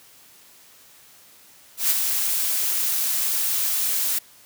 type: noise with ADSR envelope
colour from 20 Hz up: blue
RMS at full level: -18 dBFS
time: 1.77-4.19 s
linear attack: 130 ms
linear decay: 31 ms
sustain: -5 dB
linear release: 8 ms
effects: white hiss -51 dBFS RMS until 4.45 s + high-pass 60 Hz 12 dB/octave